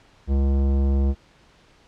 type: tone with tanh clipping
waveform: sine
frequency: 68.5 Hz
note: C#2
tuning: 20 cents flat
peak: -19 dBFS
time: 0.27-1.15 s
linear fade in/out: 50 ms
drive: 16 dB
effects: pink hiss -55 dBFS RMS until 1.87 s + low-pass 5000 Hz 12 dB/octave